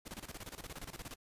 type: noise with tremolo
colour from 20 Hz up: pink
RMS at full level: -45 dBFS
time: 0.05-1.16 s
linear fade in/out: 20 ms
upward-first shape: square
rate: 17 Hz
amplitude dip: 80%
effects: resampled to 32000 Hz